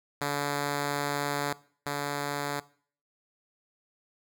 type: tone pair in turn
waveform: 5% pulse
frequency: 143.8 / 143.8 Hz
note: D3 / D3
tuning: -36 / -36 cents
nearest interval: unison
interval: 0 cents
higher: neither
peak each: -17 / -19 dBFS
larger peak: first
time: 0.21-1.53 / 1.86-2.6 s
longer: first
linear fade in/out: 5 ms
effects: noise-tail reverb RT60 0.5 s tail -20 dB re dry